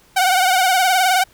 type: tone with vibrato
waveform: sawtooth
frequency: 744 Hz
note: F#5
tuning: 9 cents sharp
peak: -9 dBFS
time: 0.16-1.24 s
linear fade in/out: 10 ms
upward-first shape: triangle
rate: 19 Hz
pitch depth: 82 cents each way
effects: pink hiss -52 dBFS RMS until 1.33 s